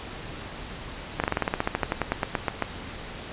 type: slowing click train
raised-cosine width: 0.5 ms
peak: -8 dBFS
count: 19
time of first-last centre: 1.2-2.623 s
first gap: 38 ms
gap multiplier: 1.08
effects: pink hiss -38 dBFS RMS until 3.32 s + resampled to 8000 Hz